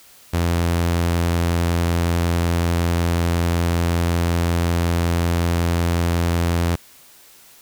sawtooth tone with vibrato, 85.4 Hz, F2, 38 cents flat, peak -13 dBFS, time 0.33-6.76 s, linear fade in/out 10 ms, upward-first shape triangle, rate 11 Hz, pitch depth 9 cents each way, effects white hiss -48 dBFS RMS until 7.61 s

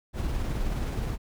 brown noise with tremolo, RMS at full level -28 dBFS, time 0.13-1.18 s, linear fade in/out 50 ms, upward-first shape sine, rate 19 Hz, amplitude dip 25%, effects none

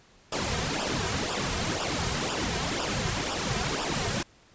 pink noise with flanger, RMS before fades -29 dBFS, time 0.32-4.23 s, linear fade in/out 5 ms, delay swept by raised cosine 0.47 to 3.57 ms, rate 2 Hz, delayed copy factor -0.75, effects pink hiss -58 dBFS RMS until 4.54 s + resampled to 16000 Hz

